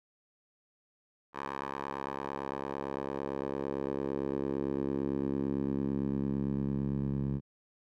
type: tone with band-pass filter sweep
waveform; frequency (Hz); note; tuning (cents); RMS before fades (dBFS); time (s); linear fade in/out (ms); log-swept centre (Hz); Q
10% pulse; 68.9; C#2; -10; -34; 1.33-7.41; 50; 1100 to 150; 1.5
effects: none